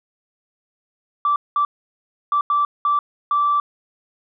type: tone bursts at uneven times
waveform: sine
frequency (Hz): 1165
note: D6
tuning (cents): -14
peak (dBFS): -14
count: 6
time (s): 1.25-1.36 / 1.56-1.65 / 2.32-2.41 / 2.5-2.65 / 2.85-2.99 / 3.31-3.6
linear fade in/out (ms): 2
effects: tanh soft clip ceiling -10 dBFS